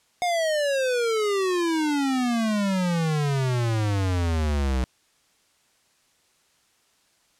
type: exponential sweep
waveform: square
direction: down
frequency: 723 to 62.3 Hz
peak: -22 dBFS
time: 0.22-4.84 s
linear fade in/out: 0 ms
effects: white hiss -64 dBFS RMS until 7.39 s + low-pass 9000 Hz 12 dB/octave